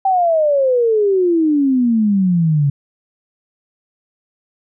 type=exponential sweep; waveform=sine; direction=down; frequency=784 to 138.59 Hz; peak=-11 dBFS; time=0.05-2.7 s; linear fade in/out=5 ms; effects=none